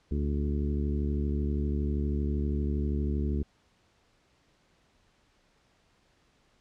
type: harmonic tone with a mistuned harmonic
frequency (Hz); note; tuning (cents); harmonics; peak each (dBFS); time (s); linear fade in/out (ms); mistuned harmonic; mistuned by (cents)
72.6; D2; -19; 1 / 2 / 3 / 4 / 5 / 6; -28 / -36 / -34 / -38 / -39 / -44; 0.11-3.43; 5; 6; -17
effects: pink hiss -67 dBFS RMS until 6.6 s + low-pass 6000 Hz 12 dB/octave